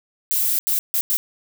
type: noise bursts at uneven times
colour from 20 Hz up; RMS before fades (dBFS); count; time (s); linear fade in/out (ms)
violet; -20; 4; 0.31-0.59 / 0.67-0.79 / 0.94-1.01 / 1.1-1.17; 0
effects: none